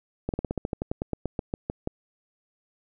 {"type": "slowing click train", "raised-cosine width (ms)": 2, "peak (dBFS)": -14, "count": 17, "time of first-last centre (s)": [0.29, 1.874], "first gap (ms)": 48, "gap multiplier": 1.09, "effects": []}